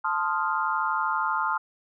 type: chord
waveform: sine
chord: F dominant seventh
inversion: first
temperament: equal with one note detuned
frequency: 880 / 1040.5 / 1244.5 / 1396.9 Hz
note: A5 / C6 / Eb6 / F6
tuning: 0 / -10 / 0 / 0 cents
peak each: -29 dBFS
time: 0.04-1.58 s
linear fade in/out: 10 ms
effects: none